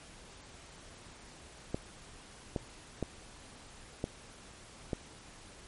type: clicks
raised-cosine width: 2 ms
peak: -19 dBFS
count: 5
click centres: 1.745 / 2.562 / 3.027 / 4.041 / 4.932 s
effects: pink hiss -53 dBFS RMS until 5.67 s + MP3 48 kbps